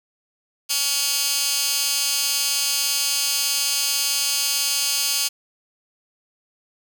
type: tone with high-pass filter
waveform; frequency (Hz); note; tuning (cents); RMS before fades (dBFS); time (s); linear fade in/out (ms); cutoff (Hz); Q
15% pulse; 281.8; C#4; +29; -22; 0.69-5.29; 20; 4500; 1.1
effects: none